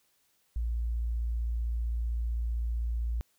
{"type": "tone", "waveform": "sine", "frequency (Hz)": 57.8, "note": "A#1", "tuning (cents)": -14, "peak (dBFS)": -28, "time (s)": [0.56, 3.21], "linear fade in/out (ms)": 0, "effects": ["white hiss -71 dBFS RMS until 3.38 s"]}